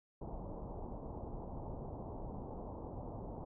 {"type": "low-pass noise", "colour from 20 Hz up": "pink", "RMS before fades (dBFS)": -45, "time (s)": [0.21, 3.45], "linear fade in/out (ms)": 10, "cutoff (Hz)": 960, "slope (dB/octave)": 48, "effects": []}